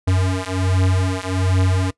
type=beating tone pair; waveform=square; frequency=92.5 / 93.8 Hz; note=F#2 / F#2; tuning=0 / +24 cents; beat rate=1.3 Hz; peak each=-20 dBFS; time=0.07-1.91 s; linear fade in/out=10 ms; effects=noise-tail reverb RT60 0.1 s tail -20 dB re dry + resampled to 24000 Hz